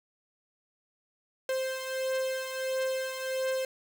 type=beating tone pair; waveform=45% pulse; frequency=523.3 / 524.8 Hz; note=C5 / C5; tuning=0 / +5 cents; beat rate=1.5 Hz; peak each=-31 / -36 dBFS; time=1.49-3.65 s; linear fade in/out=2 ms; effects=none